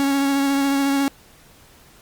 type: tone with vibrato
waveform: 45% pulse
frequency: 277 Hz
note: C#4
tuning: 1 cent flat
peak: -17 dBFS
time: 0-1.08 s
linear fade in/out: 0 ms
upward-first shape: triangle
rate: 14 Hz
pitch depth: 21 cents each way
effects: pink hiss -50 dBFS RMS until 2.01 s + Opus 48 kbps